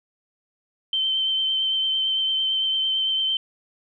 sine tone with vibrato, 3100 Hz, G7, 20 cents flat, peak -20 dBFS, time 0.93-3.37 s, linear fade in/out 2 ms, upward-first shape triangle, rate 8.9 Hz, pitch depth 20 cents each way, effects none

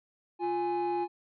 triangle tone pair together, 350 / 829.6 Hz, F4 / G#5, +4 / -2 cents, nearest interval octave + minor third, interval 1494 cents, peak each -28 dBFS, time 0.39-1.08 s, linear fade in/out 50 ms, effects tanh soft clip ceiling -21 dBFS + resampled to 11025 Hz

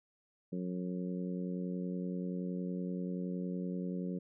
harmonic tone, 90.6 Hz, F#2, 36 cents flat, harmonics 2 / 3 / 4 / 5 / 6, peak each -36 / -43 / -46 / -46 / -50 dBFS, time 0.52-4.19 s, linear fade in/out 10 ms, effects none

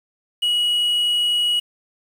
triangle tone with quantisation, 2912 Hz, F#7, 28 cents flat, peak -15 dBFS, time 0.42-1.6 s, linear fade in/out 10 ms, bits 7, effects none

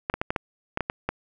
clicks, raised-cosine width 0.5 ms, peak -10 dBFS, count 9, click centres 0.099 / 0.14 / 0.215 / 0.305 / 0.362 / 0.774 / 0.807 / 0.899 / 1.09 s, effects none

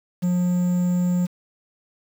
triangle tone, 178.2 Hz, F3, 35 cents sharp, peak -16 dBFS, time 0.22-1.27 s, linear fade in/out 20 ms, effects 7-bit

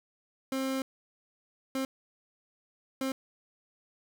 30% pulse tone bursts at uneven times, 265.6 Hz, C4, 26 cents sharp, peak -27 dBFS, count 3, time 0.52-0.82 / 1.75-1.85 / 3.01-3.12 s, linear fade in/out 2 ms, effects 11-bit

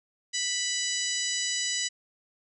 harmonic tone, 987.8 Hz, B5, in tune, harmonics 2 / 3 / 4 / 5 / 6 / 7 / 8, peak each -35 / -35 / -35 / -35 / -35 / -35 / -35 dBFS, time 0.33-1.89 s, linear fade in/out 20 ms, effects none

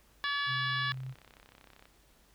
harmonic tone, 571 Hz, D5, 49 cents flat, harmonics 2 / 3 / 4 / 5 / 6 / 7 / 8 / 9, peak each -36 / -33 / -44 / -43 / -38 / -42 / -50 / -49 dBFS, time 0.24-0.92 s, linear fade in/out 0 ms
sine tone, 130.3 Hz, C3, 7 cents flat, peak -37 dBFS, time 0.46-1.15 s, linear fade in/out 50 ms
click train, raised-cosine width 0.3 ms, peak -38 dBFS, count 39, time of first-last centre 0.7-1.855 s, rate 32.9 Hz
effects added 50 Hz sine -65 dBFS peak until 2.34 s + pink hiss -65 dBFS RMS until 2.34 s

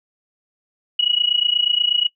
sine tone with amplitude modulation, 2914 Hz, F#7, 27 cents flat, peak -12 dBFS, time 0.99-2.07 s, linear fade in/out 5 ms, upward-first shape sine, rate 28.3 Hz, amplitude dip 95%, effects noise-tail reverb RT60 0.1 s tail -19 dB re dry

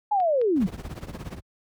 sine linear sweep, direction down, 857 to 165.7 Hz, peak -19 dBFS, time 0.11-0.67 s, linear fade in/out 10 ms
clicks, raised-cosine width 0.3 ms, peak -27 / -27 dBFS, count 2, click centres 0.202 / 0.415 s
brown noise with tremolo, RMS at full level -29 dBFS, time 0.55-1.41 s, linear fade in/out 50 ms, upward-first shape triangle, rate 17 Hz, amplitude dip 90%
effects high-pass 60 Hz 12 dB/octave

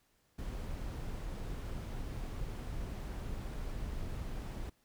brown noise, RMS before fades -40 dBFS, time 0.38-4.7 s, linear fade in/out 10 ms, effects pink hiss -73 dBFS RMS until 4.84 s

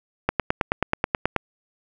click train, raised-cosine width 0.5 ms, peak -4 dBFS, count 11, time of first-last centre 0.29-1.363 s, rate 9.32 Hz, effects none

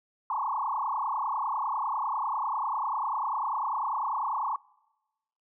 sine tone with frequency modulation, 987.8 Hz, B5, in tune, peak -27 dBFS, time 0.3-4.56 s, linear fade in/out 2 ms, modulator 30.1 Hz, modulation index 5, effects noise-tail reverb RT60 1.0 s tail -23 dB re dry

